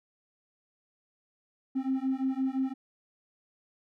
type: beating tone pair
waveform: triangle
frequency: 261.6 / 267.4 Hz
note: C4 / C4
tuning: 0 / +38 cents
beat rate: 5.8 Hz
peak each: -27 dBFS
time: 1.75-2.74 s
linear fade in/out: 20 ms
effects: tanh soft clip ceiling -22 dBFS